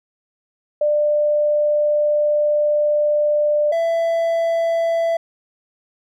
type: tone pair in turn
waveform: sine / triangle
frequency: 595 / 666.1 Hz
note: D5 / E5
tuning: +22 / +18 cents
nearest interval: major second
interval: 196 cents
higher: second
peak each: -14 dBFS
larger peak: neither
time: 0.81-3.72 / 3.72-5.17 s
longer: first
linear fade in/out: 5 ms
effects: none